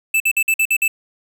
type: tone bursts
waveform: square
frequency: 2637 Hz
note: E7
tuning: in tune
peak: -14 dBFS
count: 7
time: 0.14-0.88 s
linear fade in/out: 5 ms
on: 62 ms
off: 51 ms
effects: none